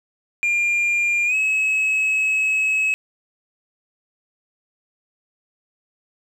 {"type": "tone with pitch glide", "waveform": "sine", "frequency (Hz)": [2400, 2572], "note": ["D7", "E7"], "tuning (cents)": [37, -43], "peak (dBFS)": -14, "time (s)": [0.43, 2.94], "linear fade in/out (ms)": 0, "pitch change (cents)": 120, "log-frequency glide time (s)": [1.26, 1.35], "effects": ["tanh soft clip ceiling -16 dBFS", "8-bit"]}